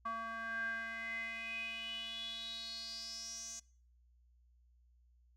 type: tone with band-pass filter sweep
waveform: square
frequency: 227.1 Hz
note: A#3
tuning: 45 cents flat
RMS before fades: -43 dBFS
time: 0.05-3.6 s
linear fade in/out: 10 ms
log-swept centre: 1200 to 6500 Hz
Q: 8.8
effects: noise-tail reverb RT60 0.5 s tail -23 dB re dry + added 60 Hz sine -65 dBFS peak until 5.36 s